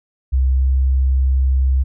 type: tone with pitch glide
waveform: sine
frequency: 65.41 to 66.02 Hz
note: C2 to C2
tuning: 0 to +16 cents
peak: -11 dBFS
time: 0.32-1.84 s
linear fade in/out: 20 ms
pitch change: +16 cents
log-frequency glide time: 0.54-0.61 s
effects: tanh soft clip ceiling -7 dBFS